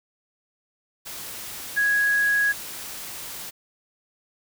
sine tone in noise, 1661.2 Hz, G#6, in tune, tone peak -18 dBFS, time 1.76-2.53 s, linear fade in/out 20 ms, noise white, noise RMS -36 dBFS, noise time 1.05-3.51 s, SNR +15 dB, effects none

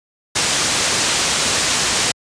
white low-pass noise, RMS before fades -18 dBFS, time 0.35-2.12 s, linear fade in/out 10 ms, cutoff 8300 Hz, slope 24 dB/octave, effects high-pass 60 Hz 12 dB/octave + resampled to 22050 Hz

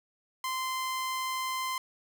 sawtooth tone, 1038 Hz, C6, 14 cents flat, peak -27 dBFS, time 0.44-1.78 s, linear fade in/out 2 ms, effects none

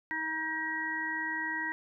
harmonic tone, 317.2 Hz, D#4, 33 cents sharp, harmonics 1 / 3 / 5 / 6, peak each -42 / -39 / -39 / -33 dBFS, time 0.11-1.72 s, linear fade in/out 0 ms, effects none

